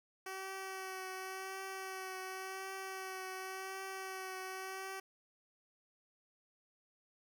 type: tone with vibrato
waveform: 10% pulse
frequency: 379.8 Hz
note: F#4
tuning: 45 cents sharp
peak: -34 dBFS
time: 0.26-5 s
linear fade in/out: 5 ms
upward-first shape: triangle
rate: 0.91 Hz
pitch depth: 22 cents each way
effects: none